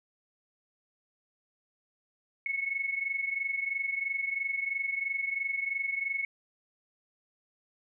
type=tone pair together; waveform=sine; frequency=2194 / 2217 Hz; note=C#7 / C#7; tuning=-18 / 0 cents; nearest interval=unison; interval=18 cents; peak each=-31 / -35 dBFS; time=2.46-6.25 s; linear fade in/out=2 ms; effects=none